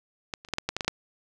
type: clicks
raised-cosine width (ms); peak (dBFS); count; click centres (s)
0.2; -14 / -28 / -27 / -10 / -10 / -10 / -11 / -11 / -22 / -6; 10; 0.338 / 0.449 / 0.487 / 0.537 / 0.584 / 0.69 / 0.766 / 0.808 / 0.847 / 0.88
effects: none